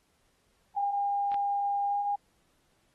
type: tone with pitch glide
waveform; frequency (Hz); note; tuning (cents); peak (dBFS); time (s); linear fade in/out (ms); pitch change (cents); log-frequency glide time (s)
sine; 806 to 813; G5 to G#5; +48 to -37; -26; 0.76-2.16; 10; +15; 1.87-1.99
type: clicks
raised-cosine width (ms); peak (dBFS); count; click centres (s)
0.3; -32 / -28; 2; 1.318 / 1.343
effects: pink hiss -71 dBFS RMS until 2.94 s + AAC 32 kbps